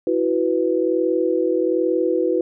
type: chord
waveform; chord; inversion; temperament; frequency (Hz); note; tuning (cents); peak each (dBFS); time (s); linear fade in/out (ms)
sine; E suspended second; none; just; 329.6 / 370.8 / 494.4; E4 / F#4 / B4; 0 / +4 / +2; -21; 0.07-2.41; 2
effects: none